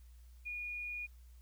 sine tone, 2443 Hz, D#7, 32 cents flat, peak -39 dBFS, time 0.45-1.07 s, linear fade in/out 20 ms, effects added 60 Hz sine -54 dBFS peak until 1.41 s + white hiss -72 dBFS RMS until 1.41 s

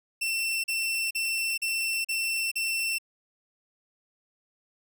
sawtooth tone bursts, 2692 Hz, E7, 36 cents sharp, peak -23 dBFS, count 6, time 0.21-2.985 s, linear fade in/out 10 ms, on 430 ms, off 39 ms, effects none

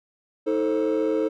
triangle chord, A diminished, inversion second, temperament just, 316.8 / 440 / 528 Hz, Eb4 / A4 / C5, +31 / 0 / +16 cents, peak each -22 / -21 / -24 dBFS, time 0.46-1.29 s, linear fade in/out 20 ms, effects tanh soft clip ceiling -14 dBFS

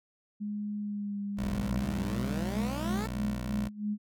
sine tone with pitch glide, 207.7 to 201.9 Hz, G#3 to G#3, 0 to -49 cents, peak -32 dBFS, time 0.4-2.57 s, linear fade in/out 20 ms, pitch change -49 cents, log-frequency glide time 0.79-1.2 s
15% pulse tone, 61.74 Hz, B1, in tune, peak -28 dBFS, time 1.37-3.69 s, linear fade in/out 20 ms
15% pulse exponential sweep, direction up, 37 to 456.2 Hz, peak -30 dBFS, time 1.41-3.07 s, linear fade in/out 10 ms
sine tone with tremolo, 208.7 Hz, G#3, 9 cents sharp, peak -28 dBFS, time 2.53-3.98 s, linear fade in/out 50 ms, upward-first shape sine, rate 3.1 Hz, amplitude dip 85%
effects none

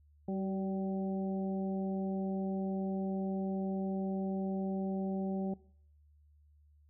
harmonic tone with a mistuned harmonic, 192.7 Hz, G3, 29 cents flat, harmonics 1 / 2 / 3 / 4, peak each -34 / -40 / -44 / -46 dBFS, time 0.28-5.54 s, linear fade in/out 5 ms, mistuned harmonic 2, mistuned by -27 cents, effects noise-tail reverb RT60 0.6 s tail -21 dB re dry + added 74 Hz sine -61 dBFS peak until 6.89 s

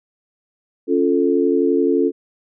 sine chord, Db augmented, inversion none, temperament equal, 277.2 / 349.2 / 440 Hz, Db4 / F4 / A4, 0 / 0 / 0 cents, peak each -18 dBFS, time 0.87-2.12 s, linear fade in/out 50 ms, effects none

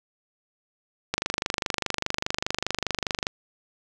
click train, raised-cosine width 0.2 ms, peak -7 dBFS, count 54, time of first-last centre 1.14-3.269 s, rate 24.9 Hz, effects none

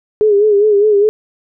sine tone with vibrato, 415.3 Hz, G#4, in tune, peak -7 dBFS, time 0.21-1.09 s, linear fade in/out 0 ms, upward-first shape sine, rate 4.9 Hz, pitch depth 68 cents each way, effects none

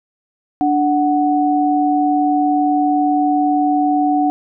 sine tone pair together, 293.7 / 741.6 Hz, D4 / F#5, 0 / +4 cents, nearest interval octave + major third, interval 1604 cents, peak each -15 dBFS, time 0.61-4.3 s, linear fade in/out 0 ms, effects none

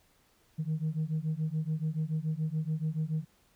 sine beating tone pair, 153.4 / 160.4 Hz, D#3 / E3, -24 / -47 cents, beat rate 7 Hz, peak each -31 dBFS, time 0.58-3.25 s, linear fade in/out 20 ms, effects tanh soft clip ceiling -25 dBFS + pink hiss -67 dBFS RMS until 3.55 s

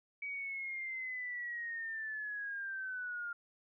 sine linear sweep, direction down, 2276 to 1400 Hz, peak -38 dBFS, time 0.22-3.33 s, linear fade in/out 5 ms, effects none

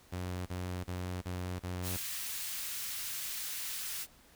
sawtooth tone bursts, 90.4 Hz, F#2, 40 cents flat, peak -32 dBFS, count 5, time 0.12-1.972 s, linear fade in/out 10 ms, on 340 ms, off 38 ms
white high-pass noise, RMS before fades -39 dBFS, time 1.82-4.07 s, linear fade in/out 50 ms, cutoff 1600 Hz, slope 12 dB/octave
effects pink hiss -61 dBFS RMS until 4.35 s

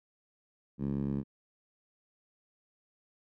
10% pulse tone with band-pass filter, 69.3 Hz, C#2, in tune, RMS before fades -33 dBFS, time 0.78-1.24 s, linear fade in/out 50 ms, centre 190 Hz, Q 1.8, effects none

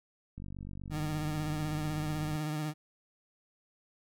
click train, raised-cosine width 5 ms, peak -31 dBFS, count 96, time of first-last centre 0.38-2.355 s, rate 48.1 Hz
30% pulse tone with vibrato, 152.7 Hz, D#3, 32 cents flat, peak -30 dBFS, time 0.9-2.74 s, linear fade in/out 50 ms, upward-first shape triangle, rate 16 Hz, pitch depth 43 cents each way
effects none

